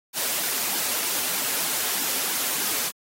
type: noise with flanger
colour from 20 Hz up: white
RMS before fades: -26 dBFS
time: 0.13-2.92 s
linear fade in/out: 50 ms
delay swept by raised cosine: 1.5 to 6.3 ms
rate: 3.2 Hz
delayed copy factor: -0.7
effects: high-pass 200 Hz 12 dB/octave + AAC 48 kbps